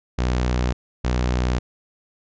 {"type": "tone pair in turn", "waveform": "sawtooth", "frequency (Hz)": [61.74, 61.74], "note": ["B1", "B1"], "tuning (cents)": [0, 0], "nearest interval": "unison", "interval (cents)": 0, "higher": "neither", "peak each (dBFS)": -15, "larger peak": "neither", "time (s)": [[0.18, 0.73], [1.04, 1.59]], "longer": "neither", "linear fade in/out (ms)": 10, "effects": ["resampled to 16000 Hz"]}